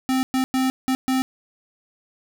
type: tone bursts at uneven times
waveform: square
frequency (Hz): 260.9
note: C4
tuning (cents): -5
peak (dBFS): -19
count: 5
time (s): 0.09-0.23 / 0.34-0.44 / 0.54-0.7 / 0.88-0.95 / 1.08-1.22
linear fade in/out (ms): 0
effects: none